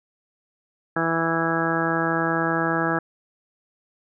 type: harmonic tone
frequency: 164.81 Hz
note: E3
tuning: in tune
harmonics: 1 / 2 / 3 / 4 / 5 / 6 / 7 / 8 / 9 / 10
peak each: -29 / -26 / -30 / -30 / -30 / -34 / -34 / -28 / -35 / -27 dBFS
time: 0.96-2.99 s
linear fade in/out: 5 ms
effects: none